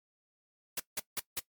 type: noise bursts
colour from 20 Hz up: white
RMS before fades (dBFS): -34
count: 4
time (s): 0.77-1.396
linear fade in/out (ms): 5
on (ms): 29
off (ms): 170
effects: noise-tail reverb RT60 0.1 s tail -18 dB re dry + MP3 96 kbps